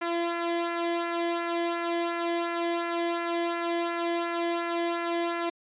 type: tone with flanger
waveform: sawtooth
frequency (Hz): 340.6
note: F4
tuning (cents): -43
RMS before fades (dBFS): -29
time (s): 0.01-5.5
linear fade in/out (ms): 10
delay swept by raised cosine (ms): 0.27 to 0.78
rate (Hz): 2.8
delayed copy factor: -0.6
effects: resampled to 8000 Hz